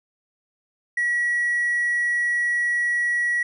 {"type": "tone with hard clipping", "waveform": "triangle", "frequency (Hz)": 1925, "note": "B6", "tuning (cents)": -45, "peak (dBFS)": -20, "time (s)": [0.97, 3.43], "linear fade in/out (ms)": 5, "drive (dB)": 4, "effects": ["resampled to 24000 Hz"]}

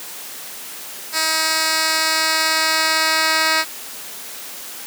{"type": "tone with band-pass filter sweep", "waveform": "10% pulse", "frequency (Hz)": 317.9, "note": "D#4", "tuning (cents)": 37, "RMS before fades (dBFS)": -18, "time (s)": [1.12, 3.65], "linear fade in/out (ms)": 50, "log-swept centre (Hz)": [5900, 3600], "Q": 0.81, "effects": ["white hiss -33 dBFS RMS until 4.86 s", "high-pass 200 Hz 12 dB/octave"]}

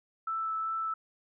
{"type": "tone with vibrato", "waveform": "sine", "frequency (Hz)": 1318, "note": "E6", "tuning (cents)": -1, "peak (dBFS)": -30, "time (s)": [0.27, 0.94], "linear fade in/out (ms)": 5, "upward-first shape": "sine", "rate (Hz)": 2.6, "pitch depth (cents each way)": 8, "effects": []}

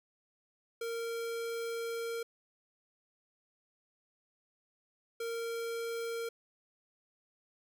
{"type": "tone bursts at uneven times", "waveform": "square", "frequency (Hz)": 462.2, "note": "A#4", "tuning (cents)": -15, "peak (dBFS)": -36, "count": 2, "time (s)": [[0.81, 2.23], [5.2, 6.29]], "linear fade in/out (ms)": 5, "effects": []}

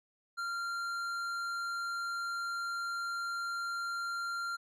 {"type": "tone with tanh clipping", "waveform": "sine", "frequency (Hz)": 1385, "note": "F6", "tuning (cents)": -15, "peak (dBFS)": -36, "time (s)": [0.37, 4.57], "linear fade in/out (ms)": 20, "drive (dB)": 12, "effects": []}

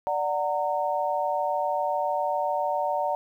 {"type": "chord", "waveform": "sine", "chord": "D augmented", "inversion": "none", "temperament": "equal with one note detuned", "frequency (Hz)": [587.3, 740, 920], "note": ["D5", "F#5", "A#5"], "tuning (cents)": [0, 0, -23], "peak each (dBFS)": -28, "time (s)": [0.07, 3.15], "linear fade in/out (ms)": 0, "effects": ["10-bit"]}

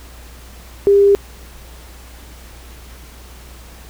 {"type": "tone", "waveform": "sine", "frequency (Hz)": 400.6, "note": "G4", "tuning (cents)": 38, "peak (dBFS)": -7, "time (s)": [0.87, 1.15], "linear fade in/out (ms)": 0, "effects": ["added 60 Hz sine -37 dBFS peak until 3.89 s", "pink hiss -42 dBFS RMS until 3.89 s"]}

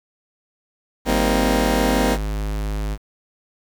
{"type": "tone", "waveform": "square", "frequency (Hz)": 51.91, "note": "G#1", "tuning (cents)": 0, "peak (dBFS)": -23, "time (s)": [1.05, 2.98], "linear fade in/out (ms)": 50}
{"type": "chord", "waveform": "20% pulse", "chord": "C minor seventh", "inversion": "second", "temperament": "just", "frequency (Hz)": [196.22, 235.5, 261.6, 314], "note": ["G3", "Bb3", "C4", "Eb4"], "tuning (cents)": [2, 18, 0, 16], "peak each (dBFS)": [-20, -17, -17, -20], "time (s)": [1.05, 2.18], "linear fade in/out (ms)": 50}
{"effects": ["8-bit"]}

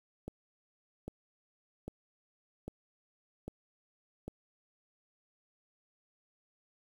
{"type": "click train", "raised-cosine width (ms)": 2, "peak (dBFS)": -27, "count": 6, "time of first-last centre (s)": [0.28, 4.28], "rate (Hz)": 1.25, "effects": ["9-bit"]}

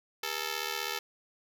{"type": "ring-modulated tone", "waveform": "5% pulse", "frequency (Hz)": 440, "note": "A4", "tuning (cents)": 0, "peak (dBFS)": -18, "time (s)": [0.23, 0.99], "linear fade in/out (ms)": 5, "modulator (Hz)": 37.9, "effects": []}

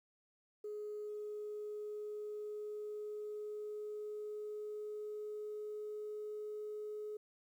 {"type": "tone with pitch glide", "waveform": "sine", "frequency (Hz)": [420, 423.2], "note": ["G#4", "G#4"], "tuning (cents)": [19, 33], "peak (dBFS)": -40, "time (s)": [0.64, 7.17], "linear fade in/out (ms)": 5, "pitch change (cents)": 14, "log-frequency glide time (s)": [1.03, 6.41], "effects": ["tanh soft clip ceiling -37 dBFS", "12-bit"]}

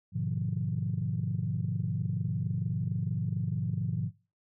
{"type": "chord", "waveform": "sine", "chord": "G# diminished seventh", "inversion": "none", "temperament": "equal with one note detuned", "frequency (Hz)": [103.83, 123.47, 150.26, 174.61], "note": ["G#2", "B2", "D3", "F3"], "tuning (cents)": [0, 0, 40, 0], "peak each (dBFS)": -34, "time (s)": [0.12, 4.11], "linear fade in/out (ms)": 50, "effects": ["noise-tail reverb RT60 0.3 s tail -19 dB re dry", "tanh soft clip ceiling -19 dBFS"]}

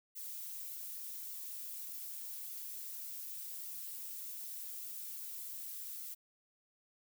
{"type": "noise with flanger", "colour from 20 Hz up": "violet", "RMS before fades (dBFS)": -45, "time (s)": [0.15, 6.15], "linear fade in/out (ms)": 20, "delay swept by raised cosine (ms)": [1.4, 4.5], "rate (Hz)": 1.7, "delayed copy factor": 0.55, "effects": []}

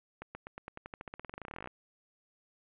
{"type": "accelerating click train", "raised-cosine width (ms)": 0.5, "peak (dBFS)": -27, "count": 28, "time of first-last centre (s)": [0.22, 1.674], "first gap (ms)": 130, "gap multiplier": 0.92, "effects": ["resampled to 8000 Hz", "11-bit"]}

